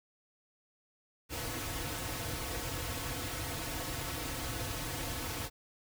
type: noise with comb filter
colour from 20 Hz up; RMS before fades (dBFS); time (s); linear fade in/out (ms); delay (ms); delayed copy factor
pink; -38; 1.29-5.5; 50; 5; -0.95
effects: none